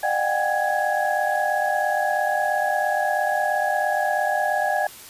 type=tone cluster; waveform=sine; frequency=606 / 721 / 770 / 807 / 1669 Hz; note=D#5 / F#5 / G5 / G#5 / G#6; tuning=-46 / -45 / -31 / -50 / +8 cents; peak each=-26 dBFS; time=0.03-4.87 s; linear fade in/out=5 ms; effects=white hiss -42 dBFS RMS until 5.09 s + resampled to 32000 Hz